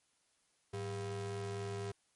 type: ring-modulated tone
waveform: square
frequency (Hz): 147.5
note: D3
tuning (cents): +8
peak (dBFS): -36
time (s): 0.73-1.92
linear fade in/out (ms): 10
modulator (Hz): 253
effects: white hiss -75 dBFS RMS until 2.15 s + MP3 48 kbps